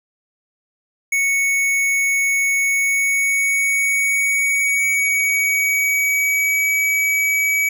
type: tone with pitch glide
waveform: square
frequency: 2217 to 2277 Hz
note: C#7 to C#7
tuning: 0 to +46 cents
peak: -16 dBFS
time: 1.12-7.69 s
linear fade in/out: 5 ms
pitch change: +46 cents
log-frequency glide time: 2.61-6.71 s
effects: none